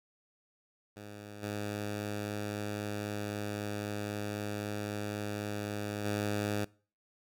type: tone with level steps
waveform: 10% pulse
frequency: 103.83 Hz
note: G#2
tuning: in tune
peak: -37 / -27 / -23 dBFS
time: 0.96-6.65 s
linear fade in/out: 10 ms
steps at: 1.42 / 6.04 s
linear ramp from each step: 20 ms
effects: noise-tail reverb RT60 0.4 s tail -23 dB re dry